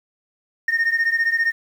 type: beating tone pair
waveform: sine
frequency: 1833 / 1848 Hz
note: A#6 / A#6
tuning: -30 / -16 cents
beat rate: 15 Hz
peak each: -17 / -19 dBFS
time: 0.68-1.52 s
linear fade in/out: 5 ms
effects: tanh soft clip ceiling -14 dBFS + 8-bit